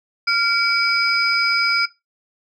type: tone cluster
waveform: sine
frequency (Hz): 1388 / 2293 / 4977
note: F6 / D7 / D#8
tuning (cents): -11 / -42 / 0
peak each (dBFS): -19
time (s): 0.27-1.86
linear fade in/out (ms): 10
effects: noise-tail reverb RT60 0.2 s tail -18 dB re dry + tanh soft clip ceiling -6 dBFS